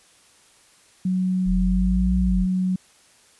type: tone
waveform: sine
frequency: 185 Hz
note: F#3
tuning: in tune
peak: -19 dBFS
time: 1.05-2.76 s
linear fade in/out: 5 ms
type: linear two-way sweep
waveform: sine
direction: up then down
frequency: 39.56 to 61 to 39.56 Hz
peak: -20 dBFS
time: 1.45-2.47 s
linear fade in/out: 50 ms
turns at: 2.21 s
effects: white hiss -55 dBFS RMS until 3.39 s + resampled to 24000 Hz